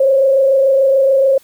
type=tone with frequency modulation; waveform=sine; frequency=540 Hz; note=C#5; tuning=45 cents flat; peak=-8 dBFS; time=0-1.38 s; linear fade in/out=5 ms; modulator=26.9 Hz; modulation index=0.56; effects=white hiss -49 dBFS RMS until 1.43 s